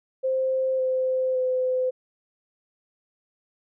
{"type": "tone with pitch steps", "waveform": "sine", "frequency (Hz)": [523.3, 517, 510.8], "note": ["C5", "C5", "C5"], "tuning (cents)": [0, -21, -42], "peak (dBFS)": -21, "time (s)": [0.23, 1.91], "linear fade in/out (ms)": 20, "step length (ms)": 560, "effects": []}